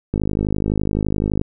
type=click train; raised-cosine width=3 ms; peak=-7 dBFS; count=67; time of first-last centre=0.14-1.414 s; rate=51.8 Hz; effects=none